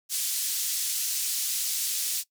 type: band-pass noise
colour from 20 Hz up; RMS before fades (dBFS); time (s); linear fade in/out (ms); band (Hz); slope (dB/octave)
white; -29; 0.09-2.24; 50; 4200 to 12000; 12
effects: noise-tail reverb RT60 0.1 s tail -20 dB re dry